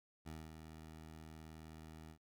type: tone with ADSR envelope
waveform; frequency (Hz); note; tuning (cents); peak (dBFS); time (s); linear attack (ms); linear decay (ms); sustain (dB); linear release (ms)
15% pulse; 79; D#2; +27; -40; 0.25-2.18; 26; 220; -6; 77
effects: noise-tail reverb RT60 0.1 s tail -26 dB re dry